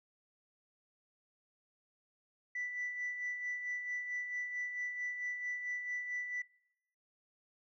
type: tone with tremolo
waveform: sine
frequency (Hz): 1975.5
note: B6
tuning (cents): 0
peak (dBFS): -34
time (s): 2.55-6.42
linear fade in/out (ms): 5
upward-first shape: sine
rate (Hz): 4.5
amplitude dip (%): 55
effects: noise-tail reverb RT60 0.8 s tail -22 dB re dry + tanh soft clip ceiling -32 dBFS